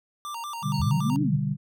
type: tone with vibrato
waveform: square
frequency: 1046.5 Hz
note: C6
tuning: in tune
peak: -33 dBFS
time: 0.25-1.16 s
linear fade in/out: 0 ms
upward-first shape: square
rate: 5.3 Hz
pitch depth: 210 cents each way
type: chord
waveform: sine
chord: G major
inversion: first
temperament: equal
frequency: 123.47 / 146.83 / 196 Hz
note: B2 / D3 / G3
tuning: 0 / 0 / 0 cents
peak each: -31 / -26 / -29 dBFS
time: 0.62-1.57 s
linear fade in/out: 50 ms
type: tone with exponential decay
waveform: sine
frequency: 4435 Hz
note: C#8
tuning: in tune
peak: -33 dBFS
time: 0.74-1.15 s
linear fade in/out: 2 ms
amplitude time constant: 87 ms
type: linear two-way sweep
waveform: sine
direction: up then down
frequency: 64.1 to 308.4 to 114.9 Hz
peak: -24 dBFS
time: 0.79-1.37 s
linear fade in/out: 10 ms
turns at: 1.22 s
effects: none